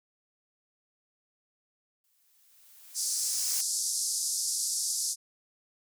blue noise with exponential growth, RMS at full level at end -33 dBFS, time 2.04-3.61 s, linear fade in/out 2 ms, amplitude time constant 340 ms
pink band-pass noise, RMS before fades -31 dBFS, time 2.94-5.16 s, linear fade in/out 50 ms, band 4900 to 11000 Hz, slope 48 dB/octave
effects none

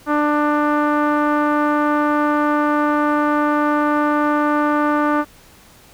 sawtooth tone with low-pass filter, 296.6 Hz, D4, 17 cents sharp, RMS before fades -17 dBFS, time 0.06-5.25 s, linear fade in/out 50 ms, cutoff 1300 Hz, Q 3, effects pink hiss -47 dBFS RMS until 5.93 s

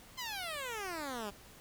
10% pulse exponential sweep, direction down, 1053 to 195.1 Hz, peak -30 dBFS, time 0.17-1.31 s, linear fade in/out 20 ms, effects pink hiss -56 dBFS RMS until 1.6 s

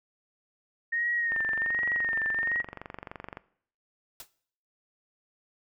sine tone with vibrato, 1842 Hz, A#6, 21 cents flat, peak -26 dBFS, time 0.92-2.62 s, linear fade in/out 10 ms, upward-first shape sine, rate 1.3 Hz, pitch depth 59 cents each way
click train, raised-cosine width 0.5 ms, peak -23 dBFS, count 49, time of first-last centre 1.32-3.371 s, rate 23.4 Hz
white noise with exponential decay, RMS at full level -38 dBFS, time 4.2-4.29 s, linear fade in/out 2 ms, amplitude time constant 19 ms
effects noise-tail reverb RT60 0.6 s tail -19 dB re dry

